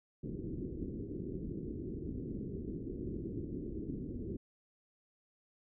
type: low-pass noise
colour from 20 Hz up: white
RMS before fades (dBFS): -41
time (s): 0.23-4.37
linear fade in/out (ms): 10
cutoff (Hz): 390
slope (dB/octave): 48
effects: none